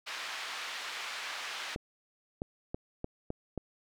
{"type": "band-pass noise", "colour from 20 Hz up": "pink", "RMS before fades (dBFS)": -40, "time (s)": [0.06, 1.76], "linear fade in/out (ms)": 20, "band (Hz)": [1300, 4200], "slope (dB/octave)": 12}
{"type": "clicks", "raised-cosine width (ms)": 2, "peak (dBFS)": -22, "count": 6, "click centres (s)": [1.761, 2.419, 2.745, 3.044, 3.304, 3.577]}
{"effects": []}